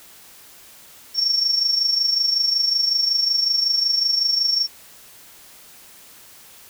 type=tone with amplitude modulation; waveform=sine; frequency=5480 Hz; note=F8; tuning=34 cents flat; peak=-14 dBFS; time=1.14-4.68 s; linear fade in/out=50 ms; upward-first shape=sine; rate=25.4 Hz; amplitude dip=60%; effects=white hiss -46 dBFS RMS until 6.69 s